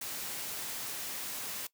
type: noise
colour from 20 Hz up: white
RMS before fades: -39 dBFS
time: 0.01-1.67 s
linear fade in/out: 5 ms
effects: noise-tail reverb RT60 0.1 s tail -19 dB re dry + high-pass 100 Hz 12 dB/octave